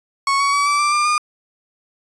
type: tone with pitch steps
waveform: 35% pulse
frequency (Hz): 1105 / 1122.4 / 1140 / 1157.9 / 1176.1 / 1194.6 / 1213.4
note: C#6 / C#6 / C#6 / D6 / D6 / D6 / D#6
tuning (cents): -6 / +21 / +48 / -25 / +2 / +29 / -44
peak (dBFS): -13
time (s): 0.27-1.18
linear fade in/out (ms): 2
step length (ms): 130
effects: resampled to 22050 Hz